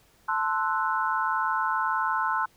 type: chord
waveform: sine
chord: F# half-diminished seventh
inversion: first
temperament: equal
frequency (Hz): 880 / 1046.5 / 1318.5 / 1480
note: A5 / C6 / E6 / F#6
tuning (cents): 0 / 0 / 0 / 0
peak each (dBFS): -29 / -28 / -30 / -30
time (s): 0.28-2.46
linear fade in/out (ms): 10
effects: pink hiss -61 dBFS RMS until 2.56 s